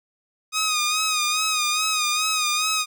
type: tone with vibrato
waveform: 10% pulse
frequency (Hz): 1244.5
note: D#6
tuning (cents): 0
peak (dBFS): -12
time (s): 0.52-2.86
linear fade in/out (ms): 50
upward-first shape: sine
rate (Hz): 2.4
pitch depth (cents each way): 53
effects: none